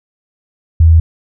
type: tone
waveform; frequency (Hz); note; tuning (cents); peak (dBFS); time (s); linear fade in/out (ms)
sine; 81.4; E2; -21; -3; 0.8-1; 5
effects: none